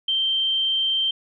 sine tone, 3136 Hz, G7, in tune, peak -19 dBFS, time 0.08-1.11 s, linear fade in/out 5 ms, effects none

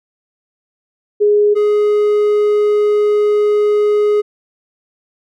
sine / triangle tone pair in turn, 415.3 / 417.6 Hz, G#4 / G#4, 0 / +10 cents, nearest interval unison, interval 10 cents, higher second, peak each -8 dBFS, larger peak neither, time 1.2-1.55 / 1.55-4.22 s, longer second, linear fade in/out 20 ms, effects none

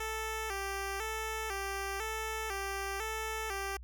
10% pulse tone with vibrato, 415.3 Hz, G#4, in tune, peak -27 dBFS, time 0-3.77 s, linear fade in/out 5 ms, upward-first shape square, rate 1 Hz, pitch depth 99 cents each way, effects added 60 Hz sine -45 dBFS peak until 3.83 s

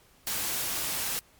white noise, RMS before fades -31 dBFS, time 0.27-1.19 s, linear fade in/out 0 ms, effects pink hiss -60 dBFS RMS until 1.39 s + MP3 96 kbps

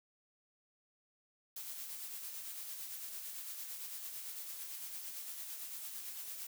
blue noise with tremolo, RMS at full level -44 dBFS, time 1.56-6.47 s, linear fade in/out 5 ms, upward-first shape sine, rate 8.9 Hz, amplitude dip 35%, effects none

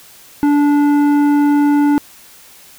triangle tone with tanh clipping, 290.4 Hz, D4, 19 cents flat, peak -11 dBFS, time 0.43-1.98 s, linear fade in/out 0 ms, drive 15 dB, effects white hiss -42 dBFS RMS until 2.78 s

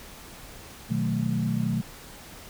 sine chord, B dominant seventh, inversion none, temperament equal, 123.47 / 155.56 / 185 / 220 Hz, B2 / D#3 / F#3 / A3, 0 / 0 / 0 / 0 cents, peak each -29 / -30 / -30 / -28 dBFS, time 0.89-1.82 s, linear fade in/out 20 ms, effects pink hiss -45 dBFS RMS until 2.49 s

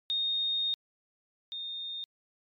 sine tone pair in turn, 3696 / 3662 Hz, A#7 / A#7, -16 / -32 cents, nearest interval unison, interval 16 cents, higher first, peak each -27 / -35 dBFS, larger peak first, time 0.1-0.74 / 1.52-2.04 s, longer first, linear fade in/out 0 ms, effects MP3 96 kbps

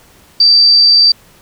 sine tone with amplitude modulation, 4661 Hz, D8, 14 cents flat, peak -3 dBFS, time 0.4-1.12 s, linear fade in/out 5 ms, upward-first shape sine, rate 80.9 Hz, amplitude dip 25%, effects pink hiss -45 dBFS RMS until 1.41 s

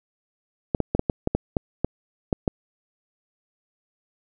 clicks, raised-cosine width 2 ms, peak -7 dBFS, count 11, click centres 0.748 / 0.803 / 0.95 / 0.994 / 1.098 / 1.274 / 1.35 / 1.568 / 1.846 / 2.328 / 2.478 s, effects none

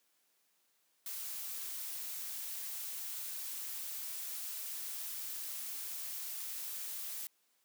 blue noise, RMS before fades -42 dBFS, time 1.06-7.27 s, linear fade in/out 2 ms, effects white hiss -75 dBFS RMS until 7.64 s + high-pass 200 Hz 12 dB/octave

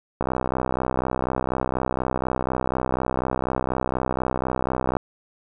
click train, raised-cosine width 1 ms, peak -9 dBFS, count 306, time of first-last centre 0.21-4.968 s, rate 64.1 Hz, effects none

